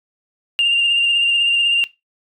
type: tone with vibrato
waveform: sine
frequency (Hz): 2794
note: F7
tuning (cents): 0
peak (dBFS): -11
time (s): 0.59-1.84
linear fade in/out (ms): 0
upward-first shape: sine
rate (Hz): 16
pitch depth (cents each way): 22
effects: noise-tail reverb RT60 0.2 s tail -18 dB re dry + tanh soft clip ceiling -9 dBFS